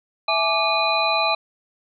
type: tone cluster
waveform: sine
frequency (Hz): 658 / 846 / 1171 / 2459 / 4014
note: E5 / G#5 / D6 / D#7 / B7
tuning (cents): -3 / +32 / -5 / -21 / +27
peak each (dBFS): -24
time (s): 0.28-1.35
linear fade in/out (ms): 5
effects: none